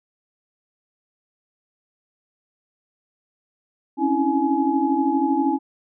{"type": "tone cluster", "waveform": "sine", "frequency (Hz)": [271, 283.6, 327.7, 844], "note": ["C#4", "C#4", "E4", "G#5"], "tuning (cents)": [-39, 40, -10, 28], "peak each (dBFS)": -23, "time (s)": [3.97, 5.59], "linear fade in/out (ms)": 50, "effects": []}